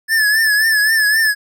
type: tone with vibrato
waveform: square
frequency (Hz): 1737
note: A6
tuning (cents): -23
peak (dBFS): -12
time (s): 0.08-1.35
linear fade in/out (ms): 50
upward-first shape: triangle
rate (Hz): 3.8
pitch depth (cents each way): 80
effects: none